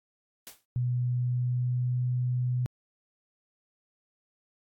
white noise with exponential decay, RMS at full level -40 dBFS, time 0.47-0.65 s, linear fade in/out 0 ms, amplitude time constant 37 ms
sine tone with pitch glide, 123.47 to 124.62 Hz, B2 to B2, 0 to +16 cents, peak -25 dBFS, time 0.76-2.66 s, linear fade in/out 0 ms, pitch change +16 cents, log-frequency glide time 1.12-2.07 s
effects AAC 64 kbps

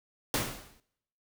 pink noise with exponential decay, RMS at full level -26 dBFS, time 0.34-0.8 s, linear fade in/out 1 ms, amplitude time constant 100 ms, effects noise-tail reverb RT60 0.8 s tail -22 dB re dry

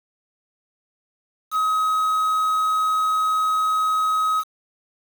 triangle tone with quantisation, 1269 Hz, D#6, 34 cents sharp, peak -16 dBFS, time 1.51-4.44 s, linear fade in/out 50 ms, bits 6, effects none

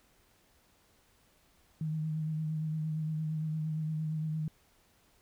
sine tone with vibrato, 156.2 Hz, D#3, 7 cents sharp, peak -31 dBFS, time 1.81-4.48 s, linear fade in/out 2 ms, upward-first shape triangle, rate 8.7 Hz, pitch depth 33 cents each way, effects pink hiss -67 dBFS RMS until 5.21 s

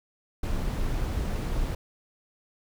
brown noise, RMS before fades -28 dBFS, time 0.43-1.75 s, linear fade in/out 5 ms, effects none

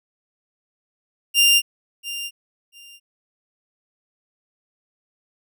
sawtooth tone with echo, 2794 Hz, F7, in tune, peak -9 dBFS, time 1.34-1.62 s, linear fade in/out 50 ms, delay 690 ms, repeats 2, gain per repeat -15 dB, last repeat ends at 3 s, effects none

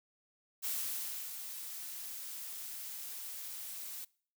blue noise with ADSR envelope, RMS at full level -36 dBFS, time 0.62-4.05 s, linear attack 33 ms, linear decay 660 ms, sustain -8 dB, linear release 10 ms, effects noise-tail reverb RT60 0.5 s tail -24 dB re dry

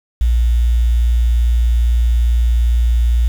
sine tone with quantisation, 58.8 Hz, A#1, 16 cents sharp, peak -10 dBFS, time 0.21-3.28 s, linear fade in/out 0 ms, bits 6, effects none

